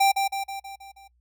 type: tone with echo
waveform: square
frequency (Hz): 786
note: G5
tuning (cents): +4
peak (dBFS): -17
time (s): 0-0.12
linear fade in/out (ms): 10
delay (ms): 160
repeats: 6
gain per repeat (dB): -5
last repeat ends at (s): 1.08
effects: noise-tail reverb RT60 0.1 s tail -23 dB re dry + added 60 Hz sine -62 dBFS peak until 1.2 s